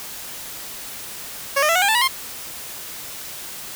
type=tone with pitch steps; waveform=15% pulse; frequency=554.4 / 608.1 / 667 / 731.5 / 802.4 / 880.1 / 965.3 / 1058.7 Hz; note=C#5 / D#5 / E5 / F#5 / G5 / A5 / B5 / C6; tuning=0 / -40 / +20 / -20 / +40 / 0 / -40 / +20 cents; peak=-9 dBFS; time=1.56-2.08 s; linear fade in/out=10 ms; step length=65 ms; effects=white hiss -34 dBFS RMS until 3.75 s